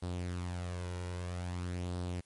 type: tone with flanger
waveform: sawtooth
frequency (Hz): 89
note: F2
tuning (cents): +33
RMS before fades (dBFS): -38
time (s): 0.02-2.21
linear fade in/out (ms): 10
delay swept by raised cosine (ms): 0.22 to 2.12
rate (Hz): 0.51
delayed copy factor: +0.5
effects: white hiss -69 dBFS RMS until 2.25 s + MP3 48 kbps